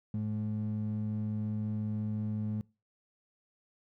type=ring-modulated tone; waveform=triangle; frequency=160.3 Hz; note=E3; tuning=48 cents flat; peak=-25 dBFS; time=0.14-2.61 s; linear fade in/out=0 ms; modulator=52.8 Hz; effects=noise-tail reverb RT60 0.3 s tail -25 dB re dry + tanh soft clip ceiling -25 dBFS